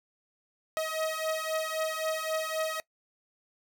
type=beating tone pair; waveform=sawtooth; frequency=632 / 635.8 Hz; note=D#5 / D#5; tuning=+27 / +37 cents; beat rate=3.8 Hz; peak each=-29 dBFS; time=0.77-2.8 s; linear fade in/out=0 ms; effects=noise-tail reverb RT60 0.1 s tail -22 dB re dry